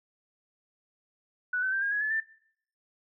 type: tone with pitch steps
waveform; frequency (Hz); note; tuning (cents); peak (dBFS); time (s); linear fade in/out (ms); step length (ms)
sine; 1480 / 1526 / 1573.4 / 1622.4 / 1672.8 / 1724.8 / 1778.4; F#6 / G6 / G6 / G#6 / G#6 / A6 / A6; 0 / -47 / +6 / -41 / +12 / -35 / +18; -26; 1.53-2.202; 5; 96
effects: noise-tail reverb RT60 0.6 s tail -20 dB re dry